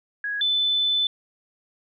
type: tone pair in turn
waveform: sine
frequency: 1661.2 / 3510 Hz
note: G#6 / A7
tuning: 0 / -5 cents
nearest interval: octave + minor second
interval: 1295 cents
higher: second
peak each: -25 / -19 dBFS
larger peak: second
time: 0.24-0.41 / 0.41-1.07 s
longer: second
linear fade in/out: 2 ms
effects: none